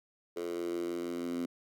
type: tone with high-pass filter sweep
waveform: 10% pulse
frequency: 86.3 Hz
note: F2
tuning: 20 cents flat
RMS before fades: -36 dBFS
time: 0.36-1.46 s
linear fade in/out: 10 ms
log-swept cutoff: 400 to 260 Hz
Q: 5.7
effects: none